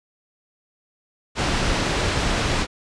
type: low-pass noise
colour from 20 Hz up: pink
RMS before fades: -22 dBFS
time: 1.35-2.67 s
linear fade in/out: 50 ms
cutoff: 5400 Hz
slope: 12 dB/octave
effects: resampled to 22050 Hz